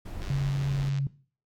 brown noise, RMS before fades -37 dBFS, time 0.05-0.9 s, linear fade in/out 10 ms
click train, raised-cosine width 0.2 ms, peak -26 dBFS, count 75, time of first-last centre 0.22-0.985 s, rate 96.7 Hz
sine tone, 138 Hz, C#3, 7 cents flat, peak -24 dBFS, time 0.3-1.07 s, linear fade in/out 2 ms
effects noise-tail reverb RT60 0.4 s tail -17 dB re dry + AAC 64 kbps

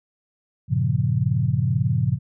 sine chord, G half-diminished seventh, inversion none, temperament equal, 98 / 116.54 / 138.59 / 174.61 Hz, G2 / Bb2 / Db3 / F3, 0 / 0 / 0 / 0 cents, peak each -26 / -22 / -22 / -27 dBFS, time 0.68-2.19 s, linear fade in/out 50 ms, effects none

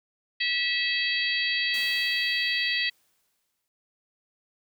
harmonic tone, 651 Hz, E5, 22 cents flat, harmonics 3 / 4 / 5 / 6 / 7, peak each -28 / -30 / -31 / -32 / -32 dBFS, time 0.4-2.9 s, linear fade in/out 10 ms
white noise with exponential decay, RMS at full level -41 dBFS, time 1.74-3.68 s, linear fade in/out 0 ms, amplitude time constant 420 ms
effects none

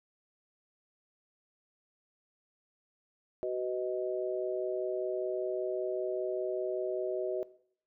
harmonic tone, 125.1 Hz, B2, 23 cents sharp, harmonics 3 / 4 / 5, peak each -34 / -39 / -35 dBFS, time 3.43-7.43 s, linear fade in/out 0 ms, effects noise-tail reverb RT60 0.6 s tail -19 dB re dry

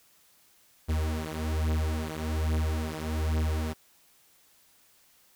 45% pulse beating tone pair, 77.7 / 78.9 Hz, D#2 / D#2, -2 / +25 cents, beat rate 1.2 Hz, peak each -30 dBFS, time 0.88-3.74 s, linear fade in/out 20 ms, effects white hiss -62 dBFS RMS until 5.35 s

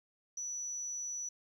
sine tone, 5920 Hz, F#8, in tune, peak -36 dBFS, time 0.37-1.29 s, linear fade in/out 5 ms, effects tanh soft clip ceiling -33 dBFS + 12-bit

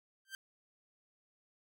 sawtooth tone with exponential growth, 1568 Hz, G6, in tune, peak -35 dBFS, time 0.25-0.35 s, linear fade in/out 1 ms, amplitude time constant 20 ms, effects none

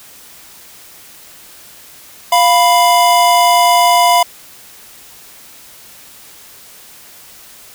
square tone pair together, 698.5 / 987.8 Hz, F5 / B5, 0 / 0 cents, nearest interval tritone, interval 600 cents, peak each -11 dBFS, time 2.32-4.23 s, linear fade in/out 5 ms, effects white hiss -39 dBFS RMS until 7.74 s

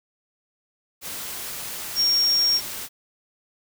sine tone in noise, 5560 Hz, F8, 9 cents flat, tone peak -17 dBFS, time 1.95-2.61 s, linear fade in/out 50 ms, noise white, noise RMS -33 dBFS, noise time 1.01-2.89 s, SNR +13 dB, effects none

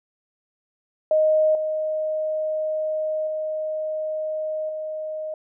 sine tone with level steps, 622 Hz, D#5, 1 cent flat, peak -15 / -22 / -24 / -27 dBFS, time 1.11-5.34 s, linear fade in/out 2 ms, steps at 1.55 / 3.27 / 4.69 s, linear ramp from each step 2 ms, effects none

